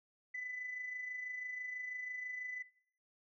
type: tone with amplitude modulation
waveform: sine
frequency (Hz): 2000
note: B6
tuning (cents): +21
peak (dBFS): -37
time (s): 0.34-2.63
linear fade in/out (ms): 10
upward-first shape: sine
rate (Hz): 26.1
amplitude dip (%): 45
effects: noise-tail reverb RT60 0.6 s tail -19 dB re dry + tanh soft clip ceiling -34 dBFS